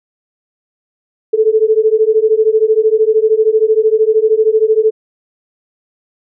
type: beating tone pair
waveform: sine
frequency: 431.2 / 444.2 Hz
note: A4 / A4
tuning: -35 / +16 cents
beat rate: 13 Hz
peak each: -11 dBFS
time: 1.33-4.91 s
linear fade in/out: 10 ms
effects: none